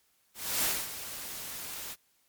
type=noise with ADSR envelope; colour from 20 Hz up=white; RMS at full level=-28 dBFS; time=0.34-1.96 s; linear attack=300 ms; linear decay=230 ms; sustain=-12 dB; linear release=41 ms; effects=white hiss -70 dBFS RMS until 2.28 s + MP3 96 kbps